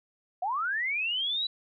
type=linear sweep; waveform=sine; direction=up; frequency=685 to 3978 Hz; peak=-27 dBFS; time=0.42-1.47 s; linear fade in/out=5 ms; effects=none